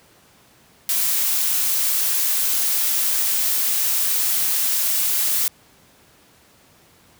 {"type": "noise", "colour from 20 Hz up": "blue", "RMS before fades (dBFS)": -20, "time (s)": [0.89, 5.48], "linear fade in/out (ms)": 2, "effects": ["pink hiss -53 dBFS RMS until 7.19 s", "high-pass 80 Hz 12 dB/octave"]}